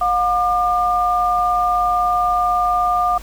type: tone pair together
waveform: sine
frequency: 716.2 / 1200 Hz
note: F5 / D6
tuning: +43 / +37 cents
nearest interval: major sixth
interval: 894 cents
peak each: -17 dBFS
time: 0.01-3.18 s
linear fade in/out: 5 ms
effects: added 50 Hz sine -34 dBFS peak until 3.22 s + pink hiss -41 dBFS RMS until 3.22 s